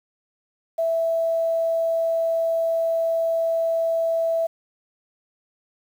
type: tone with quantisation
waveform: sine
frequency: 659.3 Hz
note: E5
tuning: in tune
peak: -19 dBFS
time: 0.78-4.47 s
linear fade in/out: 10 ms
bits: 8
effects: none